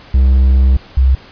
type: tone pair in turn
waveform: triangle / sine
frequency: 65.41 / 65.41 Hz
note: C2 / C2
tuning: 0 / 0 cents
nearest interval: unison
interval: 0 cents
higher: neither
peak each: -4 / -6 dBFS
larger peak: first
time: 0.14-0.77 / 0.97-1.15 s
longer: first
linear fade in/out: 5 ms
effects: pink hiss -39 dBFS RMS until 1.31 s + resampled to 11025 Hz